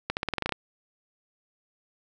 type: accelerating click train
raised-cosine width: 0.3 ms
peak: -11 dBFS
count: 10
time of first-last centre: 0.1-0.523 s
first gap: 69 ms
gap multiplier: 0.9
effects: none